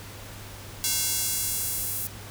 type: tone with high-pass filter sweep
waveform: square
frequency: 307.1 Hz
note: D#4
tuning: 23 cents flat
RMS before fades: -28 dBFS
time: 0.84-2.07 s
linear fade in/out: 0 ms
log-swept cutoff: 5300 to 12000 Hz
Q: 0.8
effects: added 101 Hz sine -43 dBFS peak until 2.3 s + pink hiss -43 dBFS RMS until 2.3 s